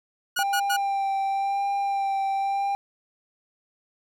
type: tone bursts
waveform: sawtooth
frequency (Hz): 1452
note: F#6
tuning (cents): -33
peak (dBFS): -20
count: 3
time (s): 0.36-0.768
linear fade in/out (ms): 10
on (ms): 74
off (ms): 93
type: tone with vibrato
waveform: triangle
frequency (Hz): 790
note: G5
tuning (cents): +13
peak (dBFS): -21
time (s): 0.39-2.75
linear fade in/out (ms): 0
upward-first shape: sine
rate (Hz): 0.94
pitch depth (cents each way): 18
effects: none